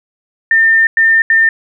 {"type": "tone bursts at uneven times", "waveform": "sine", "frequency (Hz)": 1805, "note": "A6", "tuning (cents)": 44, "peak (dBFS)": -6, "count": 3, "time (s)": [[0.51, 0.87], [0.97, 1.22], [1.3, 1.49]], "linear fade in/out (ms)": 2, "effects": []}